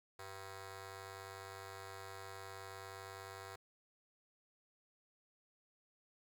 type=ring-modulated tone; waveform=10% pulse; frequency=290.5 Hz; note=D4; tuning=19 cents flat; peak=-37 dBFS; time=0.19-3.56 s; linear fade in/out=5 ms; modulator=195 Hz; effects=none